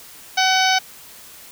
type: harmonic tone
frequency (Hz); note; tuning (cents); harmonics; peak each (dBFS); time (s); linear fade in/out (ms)
754; F#5; +32; 1 / 2 / 3 / 4 / 5 / 6 / 7 / 8; -18 / -21 / -23 / -24 / -25 / -26 / -26 / -27; 0.37-0.79; 10
effects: white hiss -42 dBFS RMS until 1.51 s